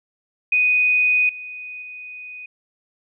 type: tone with level steps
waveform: sine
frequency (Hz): 2489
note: D#7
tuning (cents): 0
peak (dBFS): -14 / -31 / -33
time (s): 0.52-2.46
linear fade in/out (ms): 5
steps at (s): 1.29 / 1.82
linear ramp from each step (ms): 2
effects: none